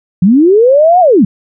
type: linear two-way sweep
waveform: sine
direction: up then down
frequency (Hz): 166.1 to 747 to 166.1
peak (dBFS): -3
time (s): 0.22-1.25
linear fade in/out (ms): 5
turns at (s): 1
effects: none